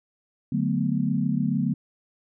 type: chord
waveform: sine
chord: B minor seventh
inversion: first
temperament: equal with one note detuned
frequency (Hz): 147.68 / 185 / 220 / 246.9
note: D3 / F#3 / A3 / B3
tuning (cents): +10 / 0 / 0 / 0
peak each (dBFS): -27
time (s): 0.52-1.74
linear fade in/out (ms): 5
effects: none